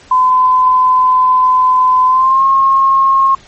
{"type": "tone with pitch glide", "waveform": "sine", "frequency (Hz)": [1018, 1078.5], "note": ["C6", "C#6"], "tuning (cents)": [-48, -48], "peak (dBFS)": -6, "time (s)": [0.11, 3.35], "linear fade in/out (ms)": 5, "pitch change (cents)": 100, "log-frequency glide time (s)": [2.07, 2.44], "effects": ["pink hiss -41 dBFS RMS until 3.47 s", "MP3 32 kbps"]}